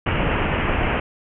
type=low-pass noise; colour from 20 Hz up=pink; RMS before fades=-21 dBFS; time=0.06-1 s; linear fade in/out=5 ms; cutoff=3000 Hz; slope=96 dB/octave; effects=none